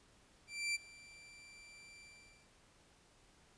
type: tone with ADSR envelope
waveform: sawtooth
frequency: 2349 Hz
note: D7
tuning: in tune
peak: -30 dBFS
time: 0.47-2.51 s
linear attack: 280 ms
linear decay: 21 ms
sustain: -22 dB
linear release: 490 ms
effects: pink hiss -67 dBFS RMS until 3.57 s + resampled to 22050 Hz